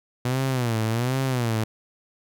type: tone with vibrato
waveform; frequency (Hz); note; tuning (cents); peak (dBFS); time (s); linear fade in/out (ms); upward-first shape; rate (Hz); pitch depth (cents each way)
sawtooth; 121.4; B2; -29; -18; 0.25-1.64; 5; sine; 1.3; 170
effects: none